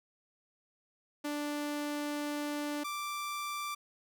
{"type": "tone pair in turn", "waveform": "sawtooth", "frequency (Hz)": [293.7, 1174.8], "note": ["D4", "D6"], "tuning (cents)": [0, 0], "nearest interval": "2 octaves", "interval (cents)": 2400, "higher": "second", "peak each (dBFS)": [-30, -32], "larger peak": "first", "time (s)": [[1.24, 2.84], [2.84, 3.75]], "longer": "first", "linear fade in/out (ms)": 10, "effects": []}